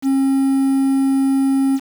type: tone with quantisation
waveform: triangle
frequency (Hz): 270.1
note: C#4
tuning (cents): -45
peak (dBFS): -11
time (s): 0.02-1.8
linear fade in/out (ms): 50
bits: 6
effects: none